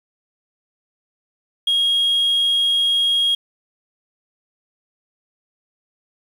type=tone; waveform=sine; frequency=3273 Hz; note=G#7; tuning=26 cents flat; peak=-13 dBFS; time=1.67-3.35 s; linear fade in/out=5 ms; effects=tanh soft clip ceiling -12 dBFS + 7-bit

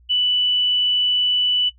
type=tone; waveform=sine; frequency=2973 Hz; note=F#7; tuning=8 cents sharp; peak=-16 dBFS; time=0.09-1.7 s; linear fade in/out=20 ms; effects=noise-tail reverb RT60 0.1 s tail -18 dB re dry + added 60 Hz sine -49 dBFS peak until 1.78 s

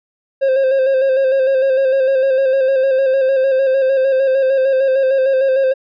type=tone with vibrato; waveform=triangle; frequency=532 Hz; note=C5; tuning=29 cents sharp; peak=-9 dBFS; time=0.41-5.74 s; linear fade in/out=20 ms; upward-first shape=square; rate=6.6 Hz; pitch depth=34 cents each way; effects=resampled to 11025 Hz

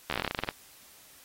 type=slowing click train; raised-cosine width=0.3 ms; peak=-13 dBFS; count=15; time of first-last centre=0.1-0.489 s; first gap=12 ms; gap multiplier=1.12; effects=white hiss -55 dBFS RMS until 1.24 s + AAC 48 kbps

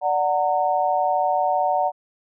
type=chord; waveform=sine; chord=D augmented; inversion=none; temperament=equal with one note detuned; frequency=587.3 / 740 / 917.9 Hz; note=D5 / F#5 / A#5; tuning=0 / 0 / -27 cents; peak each=-24 / -20 / -24 dBFS; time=0.01-1.92 s; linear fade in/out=50 ms; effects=none

